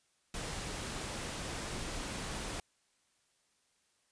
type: noise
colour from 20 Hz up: pink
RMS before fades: -40 dBFS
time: 0.34-2.6 s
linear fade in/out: 2 ms
effects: white hiss -74 dBFS RMS until 4.11 s + resampled to 22050 Hz